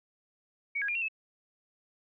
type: tone with pitch steps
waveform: sine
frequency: 2243 / 1647 / 2401 / 2734 / 2605 Hz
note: C#7 / G#6 / D7 / F7 / E7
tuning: +20 / -15 / +38 / -37 / -21 cents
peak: -29 dBFS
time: 0.75-1.085 s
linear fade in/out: 10 ms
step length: 67 ms
effects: none